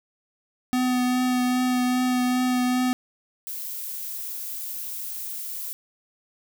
square tone with vibrato, 250.9 Hz, B3, 28 cents sharp, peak -21 dBFS, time 0.73-2.93 s, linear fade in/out 0 ms, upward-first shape triangle, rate 2.5 Hz, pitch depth 16 cents each way
violet noise, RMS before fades -33 dBFS, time 3.47-5.73 s, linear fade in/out 0 ms
effects none

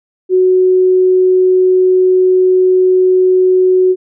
sine tone, 370 Hz, F#4, in tune, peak -6 dBFS, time 0.29-3.96 s, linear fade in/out 50 ms, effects none

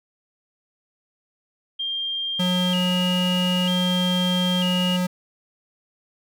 sine tone with vibrato, 3023 Hz, F#7, 36 cents sharp, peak -24 dBFS, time 1.79-4.97 s, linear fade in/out 10 ms, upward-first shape square, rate 0.53 Hz, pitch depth 96 cents each way
square tone, 180.9 Hz, F#3, 39 cents flat, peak -21 dBFS, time 2.39-5.07 s, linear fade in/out 10 ms
effects none

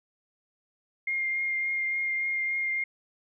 sine tone with vibrato, 2121 Hz, C7, 23 cents sharp, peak -26 dBFS, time 1.07-2.84 s, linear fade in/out 5 ms, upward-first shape triangle, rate 3.5 Hz, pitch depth 14 cents each way, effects none

